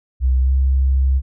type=tone with pitch glide; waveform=sine; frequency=64.4 to 66.44 Hz; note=C2 to C2; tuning=-27 to +27 cents; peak=-12 dBFS; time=0.2-1.22 s; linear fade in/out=50 ms; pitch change=+54 cents; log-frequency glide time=0.42-0.51 s; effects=none